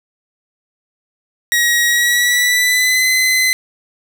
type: tone with pitch glide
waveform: sawtooth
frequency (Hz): 1900 to 2036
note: A#6 to C7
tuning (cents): +33 to -48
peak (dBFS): -8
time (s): 1.52-3.53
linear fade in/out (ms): 0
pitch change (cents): +119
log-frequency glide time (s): 1.88-3.09
effects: none